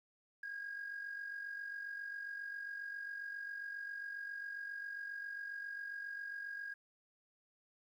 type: tone with amplitude modulation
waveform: sine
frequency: 1632 Hz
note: G#6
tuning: 31 cents flat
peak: -38 dBFS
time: 0.43-6.74 s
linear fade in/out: 5 ms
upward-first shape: sine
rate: 47.4 Hz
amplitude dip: 60%
effects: tanh soft clip ceiling -37 dBFS + 12-bit